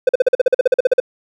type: tone bursts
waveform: triangle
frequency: 508 Hz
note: B4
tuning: 49 cents sharp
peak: -5 dBFS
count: 15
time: 0.07-1.001 s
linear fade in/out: 5 ms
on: 21 ms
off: 44 ms
effects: none